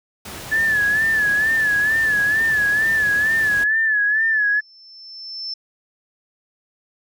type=noise; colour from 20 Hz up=pink; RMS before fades=-33 dBFS; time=0.25-3.64 s; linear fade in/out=5 ms
type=tone with vibrato; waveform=sine; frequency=1728 Hz; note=A6; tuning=32 cents flat; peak=-15 dBFS; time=0.51-4.61 s; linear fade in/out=20 ms; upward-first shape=sine; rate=2.2 Hz; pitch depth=73 cents each way
type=tone with exponential growth; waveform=sine; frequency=5310 Hz; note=E8; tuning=12 cents sharp; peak=-24 dBFS; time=4.02-5.54 s; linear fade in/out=5 ms; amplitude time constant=330 ms
effects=high-pass 60 Hz 12 dB/octave